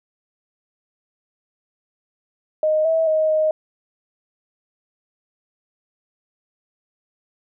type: tone with pitch steps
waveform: sine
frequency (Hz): 620 / 648 / 627 / 623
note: D#5 / E5 / D#5 / D#5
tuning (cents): -6 / -30 / +13 / +2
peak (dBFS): -15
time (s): 2.63-3.51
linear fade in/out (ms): 2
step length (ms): 220
effects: none